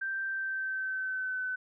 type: tone with pitch glide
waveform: sine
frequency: 1568 to 1512 Hz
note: G6 to F#6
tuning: 0 to +37 cents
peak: -31 dBFS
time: 0.01-1.56 s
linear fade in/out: 10 ms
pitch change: -63 cents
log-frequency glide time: 0.27-1.43 s
effects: none